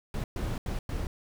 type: noise bursts at uneven times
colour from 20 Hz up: brown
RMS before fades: -32 dBFS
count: 4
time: 0.14-0.24 / 0.36-0.58 / 0.66-0.79 / 0.89-1.07 s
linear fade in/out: 2 ms
effects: none